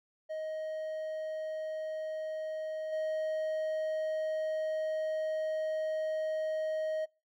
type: tone with level steps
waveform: triangle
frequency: 627 Hz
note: D#5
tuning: 13 cents sharp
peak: -33 / -29 dBFS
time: 0.29-7.06 s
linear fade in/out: 20 ms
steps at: 2.92 s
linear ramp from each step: 10 ms
effects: noise-tail reverb RT60 0.3 s tail -26 dB re dry